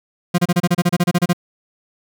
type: tone bursts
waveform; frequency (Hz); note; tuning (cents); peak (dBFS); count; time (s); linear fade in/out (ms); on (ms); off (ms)
40% pulse; 175.4; F3; +8; -11; 14; 0.34-1.332; 10; 43; 30
effects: none